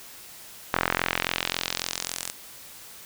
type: tone with band-pass filter sweep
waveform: sawtooth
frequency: 43.65 Hz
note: F1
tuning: in tune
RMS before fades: -30 dBFS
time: 0.73-2.31 s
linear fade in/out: 10 ms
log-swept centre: 1400 to 9200 Hz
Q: 1.3
effects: white hiss -45 dBFS RMS until 3.05 s